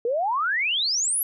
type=exponential sweep; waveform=sine; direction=up; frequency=450.5 to 11910 Hz; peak=-21 dBFS; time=0.05-1.23 s; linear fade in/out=2 ms; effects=none